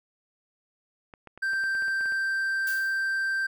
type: clicks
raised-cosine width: 0.5 ms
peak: -30 dBFS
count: 11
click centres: 1.138 / 1.273 / 1.376 / 1.534 / 1.638 / 1.751 / 1.823 / 1.882 / 2.01 / 2.058 / 2.122 s
type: tone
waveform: triangle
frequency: 1568 Hz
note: G6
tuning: in tune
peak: -23 dBFS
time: 1.42-3.47 s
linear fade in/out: 10 ms
type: noise with exponential decay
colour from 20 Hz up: blue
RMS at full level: -35 dBFS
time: 2.67-3.13 s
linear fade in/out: 2 ms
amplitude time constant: 100 ms
effects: none